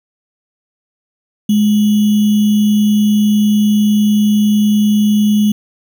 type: tone with sample-and-hold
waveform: sine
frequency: 209.6 Hz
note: G#3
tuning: 16 cents sharp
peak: -8 dBFS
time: 1.49-5.52 s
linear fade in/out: 5 ms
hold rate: 3150 Hz
effects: none